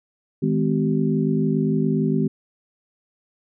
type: tone cluster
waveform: sine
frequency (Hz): 158 / 208.5 / 255.5 / 383.7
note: D#3 / G#3 / C4 / G4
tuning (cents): +27 / +7 / -41 / -37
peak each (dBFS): -22 / -23 / -23 / -26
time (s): 0.42-2.28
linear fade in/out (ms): 10
effects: none